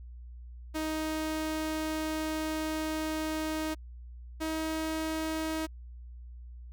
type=tone pair in turn; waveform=sawtooth; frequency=313.2 / 317.2 Hz; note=D#4 / D#4; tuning=+11 / +33 cents; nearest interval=unison; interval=22 cents; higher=second; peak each=-27 dBFS; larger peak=neither; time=0.74-3.75 / 4.4-5.67 s; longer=first; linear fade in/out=20 ms; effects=added 60 Hz sine -43 dBFS peak until 6.72 s